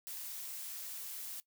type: noise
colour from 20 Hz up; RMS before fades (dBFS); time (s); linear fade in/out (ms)
blue; -44; 0.07-1.4; 0
effects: noise-tail reverb RT60 0.1 s tail -19 dB re dry